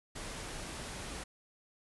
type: low-pass noise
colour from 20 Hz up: pink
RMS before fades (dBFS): -43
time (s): 0.15-1.24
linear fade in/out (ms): 10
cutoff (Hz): 11000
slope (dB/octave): 96
effects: none